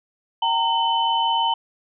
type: tone cluster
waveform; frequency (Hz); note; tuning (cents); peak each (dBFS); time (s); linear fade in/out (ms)
sine; 773 / 919 / 3029; G5 / A#5 / F#7; -24 / -25 / +40; -28 / -19 / -24; 0.42-1.54; 5
effects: none